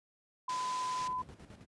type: tone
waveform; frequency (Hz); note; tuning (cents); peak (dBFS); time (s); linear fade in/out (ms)
sine; 1009; B5; +37; -33; 0.48-1.22; 5
type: low-pass noise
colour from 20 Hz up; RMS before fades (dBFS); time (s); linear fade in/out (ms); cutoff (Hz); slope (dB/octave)
white; -46; 0.49-1.08; 5; 7000; 24
type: noise with tremolo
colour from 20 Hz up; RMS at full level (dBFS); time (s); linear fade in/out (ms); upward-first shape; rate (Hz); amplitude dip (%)
brown; -45; 0.97-1.66; 50; square; 9.4; 60
effects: high-pass 100 Hz 12 dB/octave + resampled to 24000 Hz